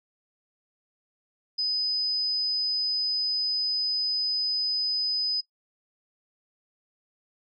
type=tone; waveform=sine; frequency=5010 Hz; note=D#8; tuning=11 cents sharp; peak=-24 dBFS; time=1.58-5.41 s; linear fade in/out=10 ms; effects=noise-tail reverb RT60 0.1 s tail -17 dB re dry